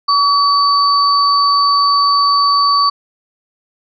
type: tone pair together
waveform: sine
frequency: 1137 / 4548 Hz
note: C#6 / C#8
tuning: +44 / +44 cents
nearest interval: 2 octaves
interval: 2400 cents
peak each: -10 / -15 dBFS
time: 0.08-2.9 s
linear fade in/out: 10 ms
effects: none